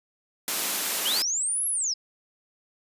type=high-pass noise; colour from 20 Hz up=white; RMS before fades=-27 dBFS; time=0.48-1.22 s; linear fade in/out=0 ms; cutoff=180 Hz; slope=48 dB/octave
type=linear two-way sweep; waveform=sine; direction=up then down; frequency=2794 to 11350 to 4901 Hz; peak=-24 dBFS; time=1.05-1.94 s; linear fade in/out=10 ms; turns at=1.67 s
effects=resampled to 32000 Hz